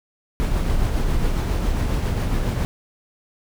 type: noise with tremolo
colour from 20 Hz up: brown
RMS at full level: -19 dBFS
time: 0.4-2.65 s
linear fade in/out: 0 ms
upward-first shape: triangle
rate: 7.3 Hz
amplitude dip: 35%
effects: none